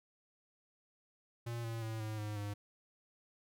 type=tone with pitch steps; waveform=square; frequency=117.6 / 114.45 / 111.38 / 108.4 / 105.5 / 102.67 Hz; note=A#2 / A#2 / A2 / A2 / G#2 / G#2; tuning=+16 / -31 / +22 / -25 / +28 / -19 cents; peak=-39 dBFS; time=1.46-2.54 s; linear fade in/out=10 ms; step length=180 ms; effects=none